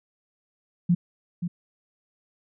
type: tone with echo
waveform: sine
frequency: 174.61 Hz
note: F3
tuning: in tune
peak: -16 dBFS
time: 0.89-0.95 s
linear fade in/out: 10 ms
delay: 530 ms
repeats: 1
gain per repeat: -9 dB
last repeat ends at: 1.48 s
effects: none